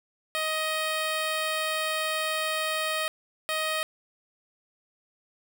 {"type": "tone bursts at uneven times", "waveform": "10% pulse", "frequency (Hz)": 627, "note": "D#5", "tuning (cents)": 13, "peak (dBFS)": -18, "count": 2, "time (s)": [[0.35, 3.08], [3.49, 3.83]], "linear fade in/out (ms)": 0, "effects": []}